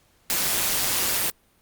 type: noise with amplitude modulation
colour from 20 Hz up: white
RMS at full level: -21 dBFS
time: 0.3-1.3 s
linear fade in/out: 0 ms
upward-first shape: sine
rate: 186 Hz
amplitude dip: 60%
effects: pink hiss -62 dBFS RMS until 1.61 s + Opus 48 kbps